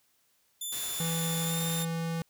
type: tone with pitch glide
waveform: 10% pulse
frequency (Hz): 3520 to 3611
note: A7 to A7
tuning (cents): 0 to +44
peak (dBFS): -27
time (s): 0.61-1.85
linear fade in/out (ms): 5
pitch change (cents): +44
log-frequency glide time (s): 1.43-1.56
type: noise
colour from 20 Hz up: white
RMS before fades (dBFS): -39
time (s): 0.72-1.83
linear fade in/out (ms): 5
type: tone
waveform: square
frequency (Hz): 165.4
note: E3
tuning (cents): +6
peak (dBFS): -31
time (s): 1-2.22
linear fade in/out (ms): 2
effects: white hiss -70 dBFS RMS until 2.29 s